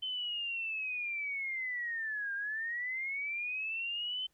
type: linear two-way sweep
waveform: sine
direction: down then up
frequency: 3073 to 1591 to 3073 Hz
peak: -34 dBFS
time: 0.02-4.27 s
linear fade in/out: 10 ms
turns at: 2.34 s
effects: pink hiss -75 dBFS RMS until 4.33 s